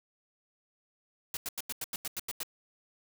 white noise bursts, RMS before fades -36 dBFS, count 10, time 1.34-2.432 s, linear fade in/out 2 ms, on 30 ms, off 88 ms, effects none

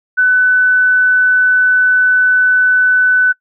sine tone, 1500 Hz, F#6, 23 cents sharp, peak -7 dBFS, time 0.17-3.33 s, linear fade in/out 20 ms, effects noise-tail reverb RT60 0.1 s tail -25 dB re dry

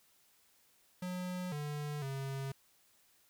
square tone with pitch steps, 181.3 / 147.7 / 135.9 Hz, F#3 / D3 / C#3, -35 / +10 / -34 cents, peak -38 dBFS, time 1.02-2.52 s, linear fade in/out 5 ms, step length 500 ms, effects white hiss -69 dBFS RMS until 3.29 s

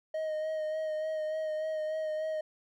triangle tone with vibrato, 624 Hz, D#5, 5 cents sharp, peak -29 dBFS, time 0.14-2.41 s, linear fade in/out 5 ms, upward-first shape sine, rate 3.4 Hz, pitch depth 22 cents each way, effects none

